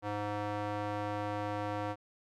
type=tone with band-pass filter; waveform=square; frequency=103.83 Hz; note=G#2; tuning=in tune; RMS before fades=-36 dBFS; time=0.02-1.96 s; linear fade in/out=50 ms; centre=800 Hz; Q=0.99; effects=none